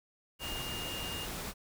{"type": "tone in noise", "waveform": "sine", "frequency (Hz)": 2830, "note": "F7", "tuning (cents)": 22, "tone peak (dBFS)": -40, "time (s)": [0.39, 1.28], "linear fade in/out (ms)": 50, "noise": "pink", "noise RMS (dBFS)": -40, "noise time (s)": [0.39, 1.54], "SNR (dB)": -3, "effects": []}